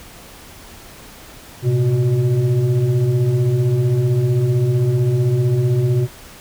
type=tone with frequency modulation; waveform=sine; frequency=127.8 Hz; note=C3; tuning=40 cents flat; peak=-13 dBFS; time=1.62-6.08 s; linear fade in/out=50 ms; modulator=240 Hz; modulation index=0.78; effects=pink hiss -40 dBFS RMS until 6.4 s